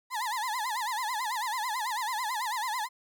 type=tone with vibrato; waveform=35% pulse; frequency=932.3 Hz; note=A#5; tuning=in tune; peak=-28 dBFS; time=0.1-2.89 s; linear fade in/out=50 ms; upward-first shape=sine; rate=9.1 Hz; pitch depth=190 cents each way; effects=none